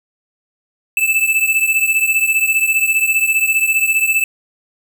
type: beating tone pair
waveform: square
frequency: 2628 / 2643 Hz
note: E7 / E7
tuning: -6 / +4 cents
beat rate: 15 Hz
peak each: -15 / -18 dBFS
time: 0.97-4.24 s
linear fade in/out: 2 ms
effects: none